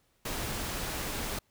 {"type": "noise", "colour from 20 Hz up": "pink", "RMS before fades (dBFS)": -35, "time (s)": [0.25, 1.39], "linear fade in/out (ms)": 5, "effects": ["pink hiss -71 dBFS RMS until 1.5 s"]}